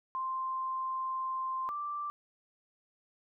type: tone pair in turn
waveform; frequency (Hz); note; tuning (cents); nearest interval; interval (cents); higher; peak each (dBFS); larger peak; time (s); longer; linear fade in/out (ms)
sine; 1046.5 / 1174.7; C6 / D6; 0 / 0; major second; 200; second; -32 / -34; first; 0.15-1.69 / 1.69-2.1; first; 0
effects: none